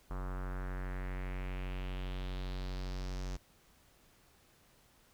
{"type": "tone with low-pass filter sweep", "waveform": "square", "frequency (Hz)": 46.25, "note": "F#1", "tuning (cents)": 0, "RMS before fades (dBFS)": -39, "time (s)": [0.1, 3.37], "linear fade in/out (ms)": 10, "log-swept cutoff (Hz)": [1200, 6200], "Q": 2.8, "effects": ["pink hiss -66 dBFS RMS until 5.13 s"]}